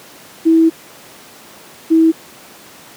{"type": "tone pair in turn", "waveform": "sine", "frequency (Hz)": [325.7, 324], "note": ["E4", "E4"], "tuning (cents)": [-21, -30], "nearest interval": "unison", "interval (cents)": 9, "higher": "first", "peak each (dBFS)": -6, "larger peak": "neither", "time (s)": [[0.45, 0.7], [1.9, 2.12]], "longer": "first", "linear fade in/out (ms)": 20, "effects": ["pink hiss -39 dBFS RMS until 2.96 s", "high-pass 200 Hz 12 dB/octave"]}